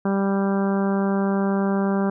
harmonic tone, 196.5 Hz, G3, 4 cents sharp, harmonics 1 / 2 / 3 / 4 / 5 / 6 / 7 / 8, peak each -20 / -26 / -30 / -32 / -34 / -36 / -37 / -38 dBFS, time 0.05-2.1 s, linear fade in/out 5 ms, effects none

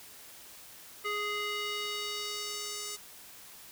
square tone with band-pass filter sweep, 415.3 Hz, G#4, in tune, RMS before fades -36 dBFS, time 1.04-2.97 s, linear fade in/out 20 ms, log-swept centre 1900 to 7500 Hz, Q 1.3, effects white hiss -51 dBFS RMS until 3.71 s

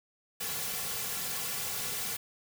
white noise with comb filter, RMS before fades -35 dBFS, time 0.4-2.17 s, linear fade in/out 10 ms, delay 3.2 ms, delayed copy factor -0.95, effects none

